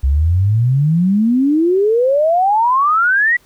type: exponential sweep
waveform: sine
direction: up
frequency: 64.4 to 1975.5 Hz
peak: -10 dBFS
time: 0.03-3.37 s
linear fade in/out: 10 ms
effects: pink hiss -52 dBFS RMS until 3.45 s